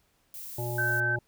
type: noise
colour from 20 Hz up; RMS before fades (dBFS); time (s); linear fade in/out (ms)
violet; -41; 0.34-1; 2
type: harmonic tone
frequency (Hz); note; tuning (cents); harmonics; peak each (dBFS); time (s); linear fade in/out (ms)
120; B2; -49; 1 / 3 / 5 / 7; -32 / -37 / -39 / -40; 0.58-1.19; 5
type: tone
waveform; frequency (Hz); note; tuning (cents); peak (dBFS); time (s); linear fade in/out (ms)
sine; 1544; G6; -27; -25; 0.78-1.16; 5
effects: pink hiss -69 dBFS RMS until 1.27 s